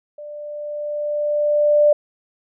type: tone with level ramp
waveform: sine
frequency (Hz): 592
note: D5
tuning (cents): +14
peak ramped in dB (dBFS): -32 to -9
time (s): 0.18-1.93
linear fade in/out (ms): 5
effects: none